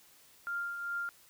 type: tone with tremolo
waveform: sine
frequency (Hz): 1396.9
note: F6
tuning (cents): 0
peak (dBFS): -32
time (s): 0.47-1.09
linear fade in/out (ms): 0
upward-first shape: triangle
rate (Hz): 2.5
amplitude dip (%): 50
effects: white hiss -61 dBFS RMS until 1.29 s